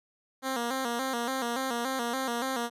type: tone with vibrato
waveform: 10% pulse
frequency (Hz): 250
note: B3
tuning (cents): +21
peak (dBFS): -21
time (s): 0.42-2.7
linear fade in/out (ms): 50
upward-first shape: square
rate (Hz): 3.5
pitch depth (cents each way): 97
effects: resampled to 32000 Hz